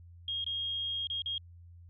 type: tone with dropouts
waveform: sine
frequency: 3252 Hz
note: G#7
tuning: 37 cents flat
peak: -32 dBFS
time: 0.28-1.38 s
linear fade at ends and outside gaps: 2 ms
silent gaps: 0.443-0.464 / 1.071-1.1 / 1.22-1.259 s
effects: added 86 Hz sine -50 dBFS peak until 1.89 s